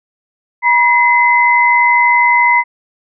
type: tone pair together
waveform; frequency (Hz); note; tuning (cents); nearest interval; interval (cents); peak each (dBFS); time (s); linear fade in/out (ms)
sine; 964.2 / 2043; B5 / C7; -42 / -42; octave + minor second; 1300; -10; 0.62-2.64; 50
effects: none